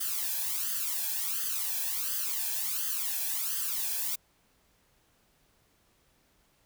blue noise with flanger, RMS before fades -32 dBFS, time 0-4.16 s, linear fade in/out 10 ms, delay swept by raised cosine 0.63 to 1.22 ms, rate 1.4 Hz, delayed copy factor +0.85, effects pink hiss -68 dBFS RMS until 6.65 s

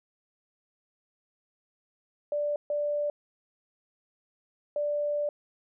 sine tone bursts at uneven times, 587.3 Hz, D5, in tune, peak -26 dBFS, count 3, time 2.32-2.56 / 2.7-3.1 / 4.76-5.29 s, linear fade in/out 2 ms, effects none

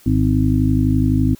harmonic tone, 51.91 Hz, G#1, in tune, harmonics 1 / 2 / 3 / 5 / 6, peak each -21 / -17 / -22 / -17 / -23 dBFS, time 0.06-1.35 s, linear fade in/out 5 ms, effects white hiss -49 dBFS RMS until 1.39 s

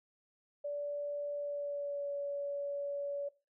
sine tone with pitch glide, 579 to 568.4 Hz, D5 to C#5, -25 to +43 cents, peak -35 dBFS, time 0.64-3.29 s, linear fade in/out 10 ms, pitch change -32 cents, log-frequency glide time 1.35-2.11 s, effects noise-tail reverb RT60 0.3 s tail -20 dB re dry

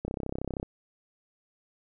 click train, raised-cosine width 2 ms, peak -19 dBFS, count 20, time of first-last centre 0.05-0.629 s, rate 32.8 Hz, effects none

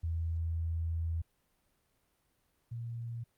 sine tone pair in turn, 82.41 / 116.95 Hz, E2 / A#2, 0 / +6 cents, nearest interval tritone, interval 606 cents, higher second, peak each -31 / -37 dBFS, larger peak first, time 0.03-1.22 / 2.71-3.24 s, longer first, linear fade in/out 10 ms, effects pink hiss -75 dBFS RMS until 3.37 s + Opus 48 kbps

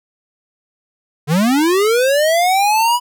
square linear sweep, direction up, 138.59 to 987.8 Hz, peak -12 dBFS, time 1.27-3 s, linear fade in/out 50 ms, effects none

